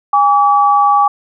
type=tone pair together; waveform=sine; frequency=816.2 / 1146 Hz; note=G#5 / D6; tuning=-30 / -43 cents; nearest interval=tritone; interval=587 cents; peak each=-10 dBFS; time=0.13-1.08 s; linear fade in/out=5 ms; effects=none